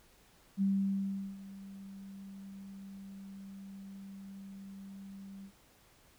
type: tone with ADSR envelope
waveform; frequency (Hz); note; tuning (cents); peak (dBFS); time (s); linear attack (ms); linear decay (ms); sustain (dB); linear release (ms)
sine; 195.5; G3; -4; -26; 0.57-5.52; 47; 750; -19; 73
effects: pink hiss -64 dBFS RMS until 6.18 s